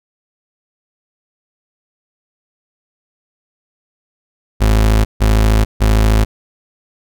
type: tone bursts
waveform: 35% pulse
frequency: 53.7 Hz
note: A1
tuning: 41 cents flat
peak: -7 dBFS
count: 3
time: 4.6-6.25 s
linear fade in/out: 20 ms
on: 450 ms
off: 150 ms
effects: none